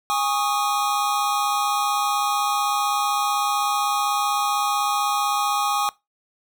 square chord, Ab suspended fourth, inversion none, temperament equal with one note detuned, 820.1 / 1108.7 / 1244.5 Hz, Ab5 / Db6 / Eb6, -22 / 0 / 0 cents, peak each -24 / -26 / -26 dBFS, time 0.1-5.89 s, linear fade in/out 0 ms, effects noise-tail reverb RT60 0.2 s tail -21 dB re dry

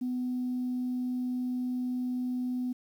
sine tone, 250.2 Hz, B3, 23 cents sharp, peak -28 dBFS, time 0.01-2.73 s, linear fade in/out 10 ms, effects tanh soft clip ceiling -25 dBFS + 10-bit

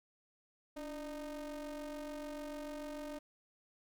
square ring-modulated tone, 155.8 Hz, D#3, 3 cents sharp, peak -40 dBFS, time 0.76-3.19 s, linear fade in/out 10 ms, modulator 444 Hz, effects none

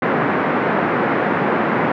pink band-pass noise, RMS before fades -18 dBFS, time 0.02-1.92 s, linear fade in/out 5 ms, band 170 to 1900 Hz, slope 24 dB/octave, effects none

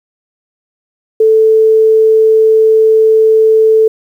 sine tone, 440 Hz, A4, in tune, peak -4 dBFS, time 1.2-3.88 s, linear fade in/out 5 ms, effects 7-bit

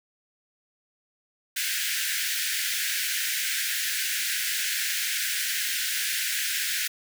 pink high-pass noise, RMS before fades -28 dBFS, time 1.56-6.88 s, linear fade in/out 10 ms, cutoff 1500 Hz, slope 96 dB/octave, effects none

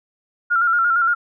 sine tone with vibrato, 1388 Hz, F6, 11 cents flat, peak -14 dBFS, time 0.5-1.15 s, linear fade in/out 20 ms, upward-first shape square, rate 8.7 Hz, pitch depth 45 cents each way, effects none

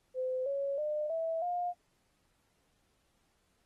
sine tone with pitch steps, 513 / 556.2 / 603.1 / 653.8 / 708.9 Hz, C5 / C#5 / D5 / E5 / F5, -34 / +6 / +46 / -14 / +26 cents, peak -31 dBFS, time 0.14-1.74 s, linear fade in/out 50 ms, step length 320 ms, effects pink hiss -75 dBFS RMS until 3.65 s + AAC 32 kbps

